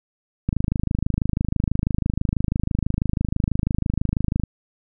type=click train; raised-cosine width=5 ms; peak=-8 dBFS; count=104; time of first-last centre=0.49-4.436 s; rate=26.1 Hz; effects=none